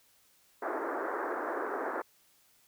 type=band-pass noise; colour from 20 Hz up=pink; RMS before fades=-35 dBFS; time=0.62-2.02 s; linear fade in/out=5 ms; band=300 to 1700 Hz; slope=48 dB/octave; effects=white hiss -66 dBFS RMS until 2.67 s